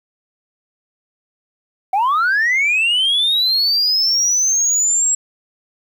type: linear sweep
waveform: sine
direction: up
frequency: 737 to 7690 Hz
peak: -11 dBFS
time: 1.93-5.15 s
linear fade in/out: 5 ms
effects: tanh soft clip ceiling -11 dBFS + 8-bit